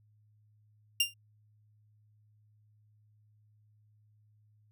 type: tone with exponential decay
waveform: sawtooth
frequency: 2794 Hz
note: F7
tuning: in tune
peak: -18 dBFS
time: 1-1.14 s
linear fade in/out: 5 ms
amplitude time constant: 30 ms
effects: added 106 Hz sine -63 dBFS peak until 4.71 s